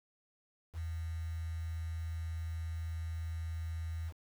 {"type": "tone with quantisation", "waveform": "sine", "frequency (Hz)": 81.7, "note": "E2", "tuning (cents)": -15, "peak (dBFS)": -36, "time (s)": [0.73, 4.13], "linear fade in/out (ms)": 50, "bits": 9, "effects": []}